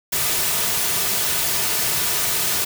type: noise with comb filter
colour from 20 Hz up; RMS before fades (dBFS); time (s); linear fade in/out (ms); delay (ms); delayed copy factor
white; -21; 0.12-2.65; 10; 3.7; -0.5
effects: none